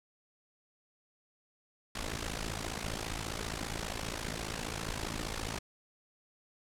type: noise with amplitude modulation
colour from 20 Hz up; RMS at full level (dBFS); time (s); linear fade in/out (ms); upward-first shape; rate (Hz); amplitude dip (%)
pink; -34; 1.95-5.59; 5; sine; 54.9; 85
effects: low-pass 9000 Hz 12 dB/octave